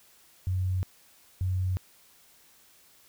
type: tone pair in turn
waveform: sine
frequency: 92.5 / 92.5 Hz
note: F#2 / F#2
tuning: 0 / 0 cents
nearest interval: unison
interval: 0 cents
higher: neither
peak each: -25 dBFS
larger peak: neither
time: 0.47-0.83 / 1.41-1.77 s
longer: neither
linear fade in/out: 0 ms
effects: white hiss -59 dBFS RMS until 3.08 s